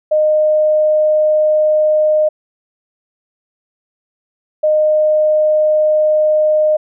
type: tone pair in turn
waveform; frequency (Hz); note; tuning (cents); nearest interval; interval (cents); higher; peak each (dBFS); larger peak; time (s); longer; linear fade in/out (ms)
sine; 614 / 614; D#5 / D#5; -23 / -23; unison; 0; neither; -9; neither; 0.11-2.29 / 4.63-6.77; first; 10
effects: none